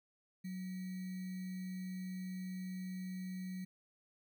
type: tone with sample-and-hold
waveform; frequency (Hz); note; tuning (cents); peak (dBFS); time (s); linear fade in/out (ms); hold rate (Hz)
sine; 185; F#3; 0; -40; 0.44-3.65; 10; 2100
effects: none